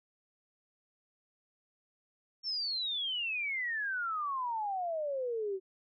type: exponential sweep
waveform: sine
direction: down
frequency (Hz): 5490 to 371.2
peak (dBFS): -32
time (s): 2.43-5.6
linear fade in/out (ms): 50
effects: none